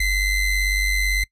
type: ring-modulated tone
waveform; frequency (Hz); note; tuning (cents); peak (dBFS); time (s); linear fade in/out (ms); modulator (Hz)
square; 1011; B5; +40; -16; 0-1.24; 5; 1060
effects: noise-tail reverb RT60 0.1 s tail -24 dB re dry + resampled to 32000 Hz